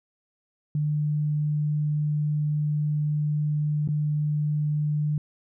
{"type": "tone with dropouts", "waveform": "sine", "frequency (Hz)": 149.7, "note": "D3", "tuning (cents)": 33, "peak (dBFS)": -22, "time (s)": [0.75, 5.18], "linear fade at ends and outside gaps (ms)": 2, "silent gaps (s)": [3.876, 3.887], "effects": []}